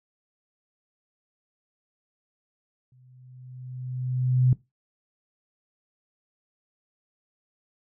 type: tone with exponential growth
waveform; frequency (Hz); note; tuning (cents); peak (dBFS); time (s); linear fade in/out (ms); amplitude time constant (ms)
sine; 127; B2; +49; -15; 2.92-4.53; 2; 350
effects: noise-tail reverb RT60 0.2 s tail -19 dB re dry